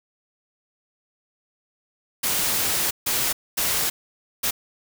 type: noise bursts at uneven times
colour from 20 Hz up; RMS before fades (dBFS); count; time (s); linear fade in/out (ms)
white; -23; 4; 2.23-2.91 / 3.06-3.33 / 3.57-3.9 / 4.43-4.51; 10
effects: none